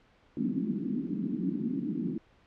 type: band-pass noise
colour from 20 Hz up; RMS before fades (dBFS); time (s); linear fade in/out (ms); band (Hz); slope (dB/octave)
white; -32; 0.37-2.18; 2; 170 to 300; 48
effects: pink hiss -63 dBFS RMS until 2.46 s + low-pass 3000 Hz 12 dB/octave